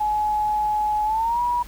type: tone with pitch glide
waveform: sine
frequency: 846 to 966.2 Hz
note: G#5 to B5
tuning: +32 to -38 cents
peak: -19 dBFS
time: 0-1.63 s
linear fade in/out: 10 ms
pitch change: +230 cents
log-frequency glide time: 1.04-1.41 s
effects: added 50 Hz sine -40 dBFS peak until 1.67 s + pink hiss -45 dBFS RMS until 1.67 s